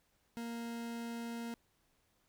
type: tone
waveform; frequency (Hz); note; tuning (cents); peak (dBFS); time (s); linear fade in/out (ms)
40% pulse; 233.1; A#3; 0; -39; 0.37-1.54; 0
effects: pink hiss -75 dBFS RMS until 2.28 s